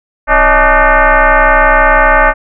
sine tone with frequency modulation, 329.8 Hz, E4, 1 cent sharp, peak -4 dBFS, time 0.27-2.34 s, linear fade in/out 50 ms, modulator 298 Hz, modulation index 5.4, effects none

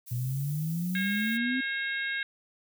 violet noise, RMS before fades -44 dBFS, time 0.06-1.38 s, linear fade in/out 20 ms
sine exponential sweep, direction up, 118.9 to 263.7 Hz, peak -28 dBFS, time 0.11-1.61 s, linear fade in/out 10 ms
harmonic tone, 540 Hz, C#5, 45 cents flat, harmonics 3 / 4 / 5 / 6 / 7, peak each -31 / -35 / -41 / -46 / -39 dBFS, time 0.95-2.23 s, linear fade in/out 2 ms
effects none

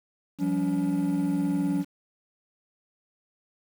triangle tone cluster, 173.5 / 193.1 / 284.1 Hz, F3 / G3 / C#4, -11 / -26 / +43 cents, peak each -27 / -28 / -23 dBFS, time 0.38-1.85 s, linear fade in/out 50 ms, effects tanh soft clip ceiling -14 dBFS + 8-bit

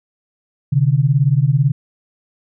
sine beating tone pair, 130 / 148 Hz, C3 / D3, -11 / +14 cents, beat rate 18 Hz, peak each -14 dBFS, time 0.72-1.72 s, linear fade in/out 10 ms, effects none

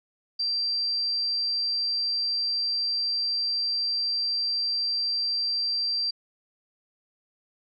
sine tone, 4708 Hz, D8, 3 cents sharp, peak -24 dBFS, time 0.39-6.11 s, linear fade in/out 10 ms, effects none

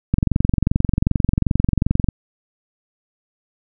click train, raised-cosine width 5 ms, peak -3 dBFS, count 45, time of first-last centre 0.14-2.087 s, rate 22.6 Hz, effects none

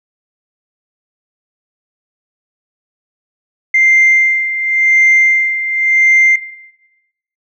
sine tone with tremolo, 2093 Hz, C7, in tune, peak -3 dBFS, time 3.74-6.36 s, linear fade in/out 5 ms, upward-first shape sine, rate 0.92 Hz, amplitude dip 70%, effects noise-tail reverb RT60 1.0 s tail -18 dB re dry + tanh soft clip ceiling -2 dBFS

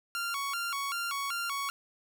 sawtooth tone with vibrato, 1244.5 Hz, D#6, in tune, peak -28 dBFS, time 0.15-1.7 s, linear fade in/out 0 ms, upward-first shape square, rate 2.6 Hz, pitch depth 190 cents each way, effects none

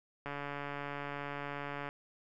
click train, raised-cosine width 0.5 ms, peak -25 dBFS, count 234, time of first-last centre 0.26-1.889 s, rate 143 Hz, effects none

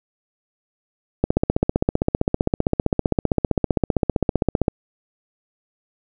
click train, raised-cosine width 2 ms, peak -3 dBFS, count 54, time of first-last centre 1.24-4.682 s, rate 15.4 Hz, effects none

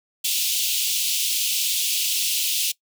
pink high-pass noise, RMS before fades -23 dBFS, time 0.24-2.72 s, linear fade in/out 10 ms, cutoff 2700 Hz, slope 48 dB/octave, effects noise-tail reverb RT60 0.1 s tail -21 dB re dry

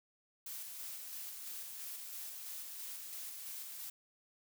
blue noise with tremolo, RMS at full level -45 dBFS, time 0.46-3.9 s, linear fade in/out 5 ms, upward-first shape square, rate 3 Hz, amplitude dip 25%, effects none

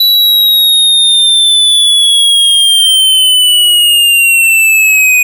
square linear sweep, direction down, 3951 to 2480 Hz, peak -5 dBFS, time 0-5.23 s, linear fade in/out 5 ms, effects none

